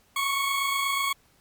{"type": "tone pair together", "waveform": "20% pulse", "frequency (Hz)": [1100.7, 1129], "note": ["C#6", "C#6"], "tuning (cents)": [-13, 31], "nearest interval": "unison", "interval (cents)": 44, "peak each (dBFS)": [-20, -27], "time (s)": [0.16, 1.13], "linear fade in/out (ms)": 5, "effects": ["pink hiss -62 dBFS RMS until 1.4 s", "MP3 96 kbps"]}